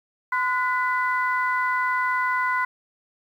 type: tone cluster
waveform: sine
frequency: 1019 / 1463 / 1998 Hz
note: C6 / F#6 / B6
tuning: -46 / -20 / +20 cents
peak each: -23 / -25 / -27 dBFS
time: 0.32-2.65 s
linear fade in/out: 5 ms
effects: tanh soft clip ceiling -11 dBFS + 9-bit